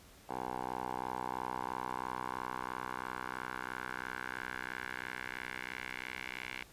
10% pulse tone with band-pass filter sweep, 63 Hz, B1, 35 cents sharp, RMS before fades -41 dBFS, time 0.29-6.63 s, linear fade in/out 5 ms, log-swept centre 750 to 2300 Hz, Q 2.8, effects pink hiss -59 dBFS RMS until 6.72 s + resampled to 32000 Hz

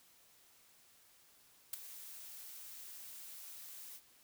blue noise with ADSR envelope, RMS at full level -36 dBFS, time 1.73-4.01 s, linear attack 6 ms, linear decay 10 ms, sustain -15 dB, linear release 58 ms, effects white hiss -66 dBFS RMS until 4.23 s

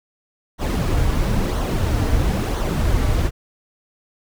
brown noise with flanger, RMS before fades -19 dBFS, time 0.58-3.31 s, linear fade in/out 50 ms, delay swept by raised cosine 0.4 to 5.7 ms, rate 1 Hz, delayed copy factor -0.5, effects none

